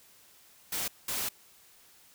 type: noise bursts at uneven times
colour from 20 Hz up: white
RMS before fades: -33 dBFS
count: 2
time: 0.72-0.88 / 1.08-1.29 s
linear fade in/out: 5 ms
effects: white hiss -59 dBFS RMS until 2.14 s